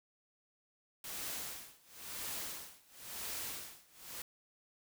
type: noise with tremolo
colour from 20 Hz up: white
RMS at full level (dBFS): -41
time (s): 1.04-4.22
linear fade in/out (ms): 2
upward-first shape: sine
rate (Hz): 0.97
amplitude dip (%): 95
effects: none